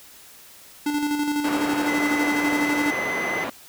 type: tone with tremolo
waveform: square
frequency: 293.7 Hz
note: D4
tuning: in tune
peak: -21 dBFS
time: 0.86-2.91 s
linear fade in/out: 5 ms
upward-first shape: square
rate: 12 Hz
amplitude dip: 40%
type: band-pass noise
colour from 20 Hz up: pink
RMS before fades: -29 dBFS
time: 1.44-3.5 s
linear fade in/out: 5 ms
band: 300 to 1900 Hz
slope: 12 dB/octave
type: tone with vibrato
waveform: triangle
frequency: 2032 Hz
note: B6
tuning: 49 cents sharp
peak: -24 dBFS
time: 1.88-3.44 s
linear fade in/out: 0 ms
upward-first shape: sine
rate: 19 Hz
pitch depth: 12 cents each way
effects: white hiss -47 dBFS RMS until 3.68 s

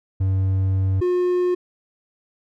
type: tone pair in turn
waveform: triangle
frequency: 95.4 / 359 Hz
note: G2 / F4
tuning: -47 / +48 cents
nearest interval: octave + major seventh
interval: 2295 cents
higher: second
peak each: -15 dBFS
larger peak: neither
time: 0.2-1.01 / 1.01-1.55 s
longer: first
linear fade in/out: 10 ms
effects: none

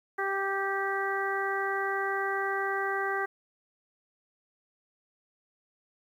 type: harmonic tone with a mistuned harmonic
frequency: 392 Hz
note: G4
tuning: in tune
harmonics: 1 / 2 / 3 / 4 / 5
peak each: -33 / -34 / -35 / -33 / -36 dBFS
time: 0.18-3.26 s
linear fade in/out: 10 ms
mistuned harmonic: 5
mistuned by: -17 cents
effects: 10-bit

